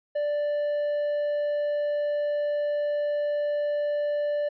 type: tone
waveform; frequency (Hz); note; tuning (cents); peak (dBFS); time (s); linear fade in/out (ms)
triangle; 587.3; D5; 0; -22; 0.15-4.49; 10
effects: resampled to 11025 Hz